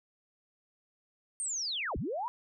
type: linear two-way sweep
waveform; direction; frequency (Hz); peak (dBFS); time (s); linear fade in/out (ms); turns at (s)
sine; down then up; 8870 to 34.96 to 1009; -32; 1.4-2.28; 0; 1.97
effects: none